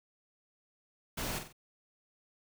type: noise with echo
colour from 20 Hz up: pink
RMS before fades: -37 dBFS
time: 1.17-1.39 s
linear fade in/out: 10 ms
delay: 46 ms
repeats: 3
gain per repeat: -7 dB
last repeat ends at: 1.528 s
effects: none